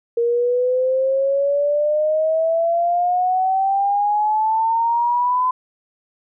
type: exponential sweep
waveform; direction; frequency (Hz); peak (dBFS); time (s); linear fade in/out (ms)
sine; up; 466.2 to 1019; -15; 0.17-5.51; 5
effects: none